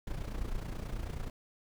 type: noise with amplitude modulation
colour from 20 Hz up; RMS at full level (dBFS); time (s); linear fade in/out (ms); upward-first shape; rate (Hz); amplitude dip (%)
brown; -34; 0.07-1.3; 2; sine; 29.3; 70
effects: none